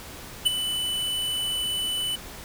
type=tone with ADSR envelope; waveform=square; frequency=2989 Hz; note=F#7; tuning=17 cents sharp; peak=-15 dBFS; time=0.45-2.16 s; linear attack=19 ms; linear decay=13 ms; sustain=-11 dB; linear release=10 ms; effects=pink hiss -41 dBFS RMS until 2.44 s